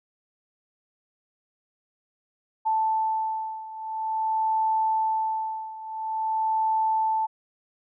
sine beating tone pair, 880 / 880.48 Hz, A5 / A5, 0 / +1 cents, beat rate 0.48 Hz, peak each -25 / -28 dBFS, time 2.65-7.27 s, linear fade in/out 20 ms, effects none

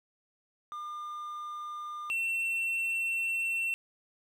triangle tone pair in turn, 1204 / 2703 Hz, D6 / E7, +43 / +43 cents, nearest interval octave + major second, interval 1400 cents, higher second, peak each -35 / -27 dBFS, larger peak second, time 0.72-2.1 / 2.1-3.74 s, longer second, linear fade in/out 0 ms, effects 11-bit

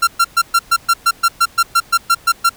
45% pulse tone bursts, 1368 Hz, F6, 36 cents flat, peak -9 dBFS, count 15, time 0.02-2.495 s, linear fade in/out 10 ms, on 53 ms, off 120 ms, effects pink hiss -44 dBFS RMS until 2.56 s

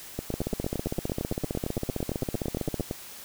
two click trains, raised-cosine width 2 ms, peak -16 / -15 dBFS, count 25 / 39, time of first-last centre 0.19-2.911 / 0.34-2.808 s, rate 8.82 / 15.4 Hz, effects white hiss -44 dBFS RMS until 3.24 s

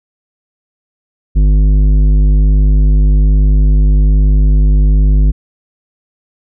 sine tone with tanh clipping, 50.6 Hz, G#1, 44 cents flat, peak -7 dBFS, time 1.35-5.32 s, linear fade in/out 20 ms, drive 11 dB, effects none

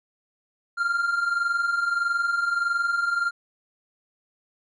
triangle tone pair together, 1375.3 / 1396.9 Hz, F6 / F6, -27 / 0 cents, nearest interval unison, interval 27 cents, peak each -27 / -21 dBFS, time 0.77-3.31 s, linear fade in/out 20 ms, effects resampled to 24000 Hz

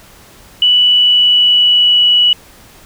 sine tone with pitch glide, 2960 to 2940 Hz, F#7 to F#7, 0 to -12 cents, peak -6 dBFS, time 0.62-2.33 s, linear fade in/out 2 ms, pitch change -12 cents, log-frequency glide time 0.85-2.08 s, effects pink hiss -41 dBFS RMS until 2.85 s

